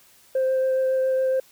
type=tone with vibrato; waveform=sine; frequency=523.3 Hz; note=C5; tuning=in tune; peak=-17 dBFS; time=0.35-1.4 s; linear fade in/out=5 ms; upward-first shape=triangle; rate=7.2 Hz; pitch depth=11 cents each way; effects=tanh soft clip ceiling -17 dBFS + white hiss -55 dBFS RMS until 1.51 s